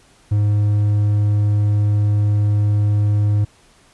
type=tone; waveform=triangle; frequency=103.83 Hz; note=G#2; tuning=in tune; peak=-11 dBFS; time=0.31-3.45 s; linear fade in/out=10 ms; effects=pink hiss -52 dBFS RMS until 3.93 s + resampled to 24000 Hz